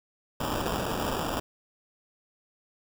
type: noise with sample-and-hold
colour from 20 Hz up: blue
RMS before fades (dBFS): -30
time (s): 0.4-1.4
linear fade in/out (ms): 5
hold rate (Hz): 2100
effects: none

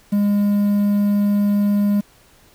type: tone with quantisation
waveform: triangle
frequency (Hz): 204.2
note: G#3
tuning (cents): -29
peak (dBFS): -12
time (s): 0.12-2.01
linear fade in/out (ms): 10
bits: 7
effects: pink hiss -52 dBFS RMS until 2.54 s

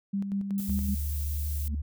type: tone with tremolo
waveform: sine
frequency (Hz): 198.1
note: G3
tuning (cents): +18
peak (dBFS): -26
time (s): 0.13-0.95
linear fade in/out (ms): 10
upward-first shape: square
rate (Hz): 5.3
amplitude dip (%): 45
type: noise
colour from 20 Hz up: violet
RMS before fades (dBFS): -40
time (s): 0.58-1.68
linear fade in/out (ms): 0
type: tone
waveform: sine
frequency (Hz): 73.42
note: D2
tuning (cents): 0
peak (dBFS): -28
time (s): 0.68-1.82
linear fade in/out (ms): 10
type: tone with exponential growth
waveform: sine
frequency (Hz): 220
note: A3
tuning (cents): 0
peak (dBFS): -31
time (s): 1.61-1.75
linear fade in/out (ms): 5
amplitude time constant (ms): 30
effects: none

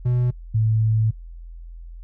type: tone pair in turn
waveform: triangle / sine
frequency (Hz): 123.1 / 110.21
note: B2 / A2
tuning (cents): -5 / +3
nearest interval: major second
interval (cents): 192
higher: first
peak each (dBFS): -15 / -16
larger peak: first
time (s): 0.05-0.31 / 0.54-1.11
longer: second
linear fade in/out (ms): 10
effects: noise-tail reverb RT60 0.1 s tail -23 dB re dry + added 42 Hz sine -35 dBFS peak until 2.03 s

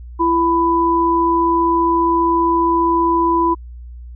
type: tone pair together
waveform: sine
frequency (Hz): 336.7 / 995.1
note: E4 / B5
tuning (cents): +37 / +13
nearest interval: octave + perfect fifth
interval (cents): 1876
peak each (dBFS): -16 / -14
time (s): 0.19-3.55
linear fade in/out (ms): 20
effects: added 60 Hz sine -31 dBFS peak until 4.15 s

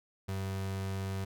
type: tone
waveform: 35% pulse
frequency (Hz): 96.4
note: G2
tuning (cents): -28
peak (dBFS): -32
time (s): 0.28-1.25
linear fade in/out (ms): 10
effects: none

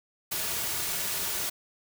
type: noise with comb filter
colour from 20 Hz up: white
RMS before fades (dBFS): -31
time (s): 0.31-1.5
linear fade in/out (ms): 10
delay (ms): 3.8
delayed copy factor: -0.5
effects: none

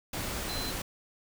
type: tone in noise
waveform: sine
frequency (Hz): 4065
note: B7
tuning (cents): +49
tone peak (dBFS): -37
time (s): 0.49-0.71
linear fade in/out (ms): 5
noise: pink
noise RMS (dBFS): -35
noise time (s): 0.13-0.82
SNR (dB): -5
effects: none

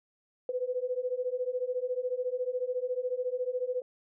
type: beating tone pair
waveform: sine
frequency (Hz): 493.9 / 507.9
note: B4 / B4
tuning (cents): 0 / +48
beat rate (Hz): 14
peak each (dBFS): -33 / -32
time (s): 0.49-3.82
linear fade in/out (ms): 2
effects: none

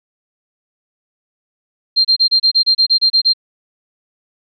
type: tone bursts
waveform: sine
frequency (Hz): 4179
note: C8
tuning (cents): -3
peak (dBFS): -8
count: 12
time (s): 1.96-3.335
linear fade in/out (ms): 20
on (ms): 88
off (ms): 29
effects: none

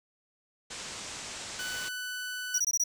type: low-pass noise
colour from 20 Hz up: white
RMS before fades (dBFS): -41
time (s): 0.7-1.89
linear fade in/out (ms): 10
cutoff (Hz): 8300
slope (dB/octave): 48
type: tone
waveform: sawtooth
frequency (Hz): 1494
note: F#6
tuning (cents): +16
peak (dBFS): -31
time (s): 1.59-2.6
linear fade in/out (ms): 5
type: tone bursts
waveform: square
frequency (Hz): 5800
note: F#8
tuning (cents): -35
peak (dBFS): -25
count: 5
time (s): 2.54-2.839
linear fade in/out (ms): 5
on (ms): 43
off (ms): 21
effects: none

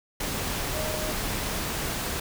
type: tone in noise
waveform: sine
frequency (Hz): 619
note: D#5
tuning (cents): -9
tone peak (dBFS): -33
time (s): 0.74-1.12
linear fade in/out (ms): 5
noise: pink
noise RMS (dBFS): -30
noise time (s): 0.2-2.2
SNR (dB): -6
effects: none

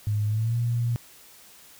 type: tone with pitch glide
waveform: sine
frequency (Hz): 105.1 to 118.65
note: G#2 to A#2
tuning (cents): +21 to +31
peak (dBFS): -22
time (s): 0.07-0.96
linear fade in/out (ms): 0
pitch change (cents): +210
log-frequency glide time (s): 0.27-0.57
effects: white hiss -51 dBFS RMS until 1.79 s

